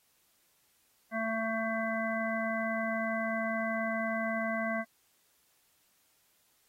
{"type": "harmonic tone", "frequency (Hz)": 223.5, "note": "A3", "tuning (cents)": 27, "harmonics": [1, 3, 5, 7, 9], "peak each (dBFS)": [-35, -34, -40, -38, -38], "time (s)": [1.11, 4.85], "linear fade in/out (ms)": 50, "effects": ["white hiss -70 dBFS RMS until 6.68 s", "AAC 48 kbps"]}